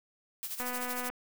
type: noise with tremolo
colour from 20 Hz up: blue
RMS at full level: -36 dBFS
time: 0.43-1.09 s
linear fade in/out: 0 ms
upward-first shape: sine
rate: 13 Hz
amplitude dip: 70%
type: click train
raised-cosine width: 0.5 ms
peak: -24 dBFS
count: 125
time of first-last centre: 0.6-1.1 s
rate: 248 Hz
effects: none